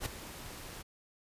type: noise with ADSR envelope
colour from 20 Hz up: pink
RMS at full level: -34 dBFS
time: 0-0.83 s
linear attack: 59 ms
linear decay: 7 ms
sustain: -12 dB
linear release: 21 ms
effects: resampled to 32000 Hz